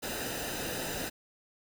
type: noise with comb filter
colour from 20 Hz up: pink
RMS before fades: -36 dBFS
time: 0.02-1.1 s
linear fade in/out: 20 ms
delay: 0.9 ms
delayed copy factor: -0.65
effects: none